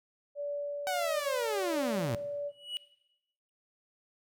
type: tone with tremolo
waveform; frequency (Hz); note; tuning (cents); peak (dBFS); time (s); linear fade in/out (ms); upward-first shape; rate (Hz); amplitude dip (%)
sine; 577; D5; -31; -32; 0.35-2.52; 50; triangle; 1.5; 30
type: linear sweep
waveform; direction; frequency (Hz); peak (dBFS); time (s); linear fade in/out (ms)
sawtooth; down; 760 to 103.83; -27; 0.87-2.15; 0
type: tone with exponential growth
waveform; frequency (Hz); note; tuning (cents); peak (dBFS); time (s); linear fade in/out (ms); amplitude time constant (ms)
triangle; 2928; F#7; -19; -29; 2.49-2.77; 0; 60
effects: noise-tail reverb RT60 0.9 s tail -18 dB re dry